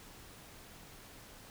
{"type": "silence", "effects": ["pink hiss -54 dBFS RMS until 1.5 s"]}